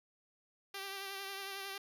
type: tone with vibrato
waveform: 5% pulse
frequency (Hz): 392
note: G4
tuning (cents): 0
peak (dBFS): -30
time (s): 0.74-1.78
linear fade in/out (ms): 5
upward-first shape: triangle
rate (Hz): 11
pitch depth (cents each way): 34
effects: none